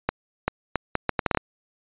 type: accelerating click train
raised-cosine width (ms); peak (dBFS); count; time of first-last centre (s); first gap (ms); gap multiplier
0.5; -6; 10; 0.09-1.373; 390; 0.71
effects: resampled to 8000 Hz